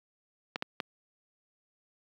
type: clicks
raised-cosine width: 0.3 ms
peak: -15 dBFS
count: 3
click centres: 0.559 / 0.624 / 0.802 s
effects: high-pass 150 Hz 12 dB/octave + 9-bit